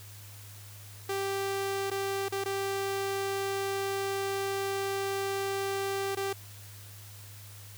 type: tone with dropouts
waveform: sawtooth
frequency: 392 Hz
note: G4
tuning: in tune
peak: -26 dBFS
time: 1.09-6.33 s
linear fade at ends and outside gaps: 5 ms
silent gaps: 1.902-1.913 / 2.285-2.322 / 2.44-2.457 / 6.151-6.17 s
effects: added 102 Hz sine -47 dBFS peak until 7.77 s + white hiss -51 dBFS RMS until 7.77 s